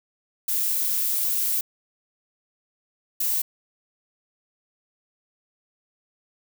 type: noise bursts at uneven times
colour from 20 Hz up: violet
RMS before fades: -24 dBFS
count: 2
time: 0.48-1.61 / 3.2-3.42 s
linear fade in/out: 5 ms
effects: none